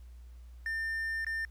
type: tone with dropouts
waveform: triangle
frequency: 1800 Hz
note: A6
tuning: 39 cents sharp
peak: -30 dBFS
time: 0.66-1.45 s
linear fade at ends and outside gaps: 1 ms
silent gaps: 1.247-1.266 s
effects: added 60 Hz sine -47 dBFS peak until 1.5 s + pink hiss -69 dBFS RMS until 1.5 s